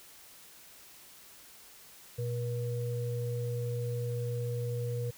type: tone pair together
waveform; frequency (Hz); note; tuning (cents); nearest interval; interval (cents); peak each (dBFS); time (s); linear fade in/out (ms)
sine; 120 / 480; B2 / B4; -49 / -49; 2 octaves; 2400; -32 / -37; 2.18-5.11; 10
effects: white hiss -54 dBFS RMS until 5.17 s